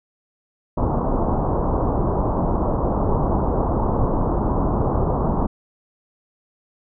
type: low-pass noise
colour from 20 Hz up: pink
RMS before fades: -20 dBFS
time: 0.77-5.47 s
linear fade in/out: 10 ms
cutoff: 1100 Hz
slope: 48 dB/octave
effects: none